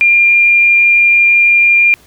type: tone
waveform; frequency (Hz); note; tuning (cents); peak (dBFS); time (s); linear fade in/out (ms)
sine; 2398; D7; +36; -5; 0.01-1.94; 0
effects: pink hiss -45 dBFS RMS until 2.06 s